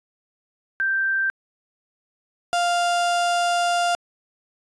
sine / 35% pulse tone pair in turn, 1568 / 698.5 Hz, G6 / F5, 0 / 0 cents, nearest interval octave + major second, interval 1400 cents, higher first, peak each -19 / -17 dBFS, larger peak second, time 0.8-1.3 / 2.53-3.95 s, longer second, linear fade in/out 0 ms, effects resampled to 22050 Hz

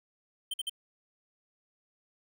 square tone bursts, 3113 Hz, G7, 13 cents flat, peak -32 dBFS, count 3, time 0.51-0.696 s, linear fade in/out 5 ms, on 28 ms, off 51 ms, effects none

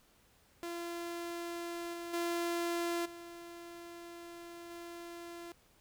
sawtooth tone with level steps, 342.4 Hz, F4, 34 cents flat, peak -35 / -37 / -29 / -43 / -41 dBFS, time 0.63-5.52 s, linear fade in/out 0 ms, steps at 1.93 / 2.13 / 3.05 / 4.7 s, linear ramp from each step 10 ms, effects pink hiss -67 dBFS RMS until 5.8 s

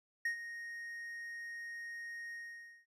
triangle tone with ADSR envelope, 1864.7 Hz, A#6, in tune, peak -29 dBFS, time 0.25-2.86 s, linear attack 5 ms, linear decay 100 ms, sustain -12 dB, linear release 530 ms, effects resampled to 32000 Hz

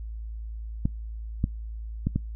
clicks, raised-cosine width 5 ms, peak -11 dBFS, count 4, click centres 0.855 / 1.441 / 2.07 / 2.16 s, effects noise-tail reverb RT60 0.2 s tail -26 dB re dry + added 55 Hz sine -33 dBFS peak until 2.35 s

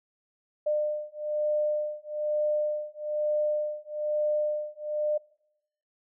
sine beating tone pair, 601 / 602.1 Hz, D5 / D5, +40 / +43 cents, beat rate 1.1 Hz, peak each -29 dBFS, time 0.66-5.18 s, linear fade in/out 10 ms, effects noise-tail reverb RT60 0.8 s tail -23 dB re dry

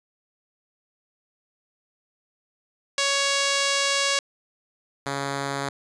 5% pulse tone pair in turn, 557 / 139.25 Hz, C#5 / C#3, +8 / +8 cents, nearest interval 2 octaves, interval 2400 cents, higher first, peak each -9 / -15 dBFS, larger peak first, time 2.98-4.19 / 5.06-5.69 s, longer first, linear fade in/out 2 ms, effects resampled to 22050 Hz

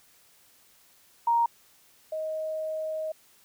sine tone pair in turn, 935 / 628.2 Hz, A#5 / D#5, +5 / +16 cents, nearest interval perfect fifth, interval 689 cents, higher first, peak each -20 / -29 dBFS, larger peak first, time 1.27-1.46 / 2.12-3.12 s, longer second, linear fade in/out 5 ms, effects white hiss -60 dBFS RMS until 3.44 s

